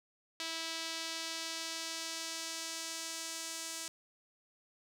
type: tone with band-pass filter sweep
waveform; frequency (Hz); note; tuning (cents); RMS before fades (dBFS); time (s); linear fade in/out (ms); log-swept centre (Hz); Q
sawtooth; 326.8; E4; -15; -41; 0.4-3.88; 0; 4300 to 7200; 1.3
effects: none